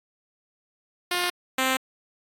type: tone pair in turn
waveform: 5% pulse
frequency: 355.3 / 261.5 Hz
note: F4 / C4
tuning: +30 / -1 cents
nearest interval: perfect fourth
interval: 531 cents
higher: first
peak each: -12 / -10 dBFS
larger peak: second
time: 1.11-1.3 / 1.58-1.77 s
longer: neither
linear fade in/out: 5 ms
effects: AAC 48 kbps